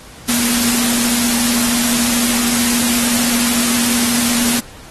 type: tone in noise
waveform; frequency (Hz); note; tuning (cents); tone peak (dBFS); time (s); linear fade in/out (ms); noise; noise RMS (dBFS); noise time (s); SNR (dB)
sine; 239.1; A#3; +44; -18; 0.28-4.6; 10; white; -17; 0.28-4.6; -4
effects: pink hiss -39 dBFS RMS until 4.9 s + AAC 32 kbps